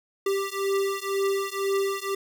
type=beating tone pair; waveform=square; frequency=392 / 394 Hz; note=G4 / G4; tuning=0 / +9 cents; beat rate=2 Hz; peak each=-28 dBFS; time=0.26-2.15 s; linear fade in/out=5 ms; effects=none